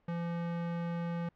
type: tone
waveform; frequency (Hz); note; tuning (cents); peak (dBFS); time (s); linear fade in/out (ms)
square; 170.4; F3; -42; -34; 0.08-1.29; 5
effects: pink hiss -72 dBFS RMS until 1.35 s + low-pass 2000 Hz 12 dB/octave